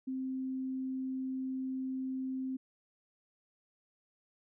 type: tone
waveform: sine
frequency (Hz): 261.6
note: C4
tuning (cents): 0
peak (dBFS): -34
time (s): 0.07-2.57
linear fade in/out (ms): 10
effects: none